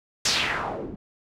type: noise with low-pass filter sweep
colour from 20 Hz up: white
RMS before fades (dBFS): -27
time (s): 0.25-0.96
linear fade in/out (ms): 5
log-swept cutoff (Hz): 6400 to 230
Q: 2.4
effects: none